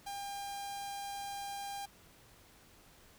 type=tone with notch filter; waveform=sawtooth; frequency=801 Hz; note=G5; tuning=37 cents sharp; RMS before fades=-42 dBFS; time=0.06-1.86 s; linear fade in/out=10 ms; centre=1900 Hz; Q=1.2; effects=pink hiss -61 dBFS RMS until 3.18 s